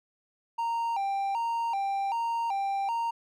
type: tone with vibrato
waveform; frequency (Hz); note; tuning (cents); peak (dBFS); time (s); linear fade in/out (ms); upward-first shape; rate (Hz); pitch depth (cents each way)
triangle; 855; A5; -50; -25; 0.58-3.11; 10; square; 1.3; 140
effects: none